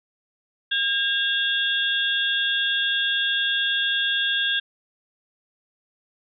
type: tone cluster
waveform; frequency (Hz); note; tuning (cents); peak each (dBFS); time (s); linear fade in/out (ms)
sine; 1616 / 2759 / 3343 / 3594; G#6 / F7 / G#7 / A7; -48 / -22 / +11 / +36; -24 / -31 / -24 / -28; 0.71-4.6; 10
effects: none